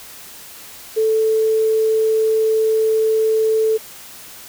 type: tone with quantisation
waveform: sine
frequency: 440 Hz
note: A4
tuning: in tune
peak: -13 dBFS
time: 0.96-3.78 s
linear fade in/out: 20 ms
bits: 7
effects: white hiss -38 dBFS RMS until 4.48 s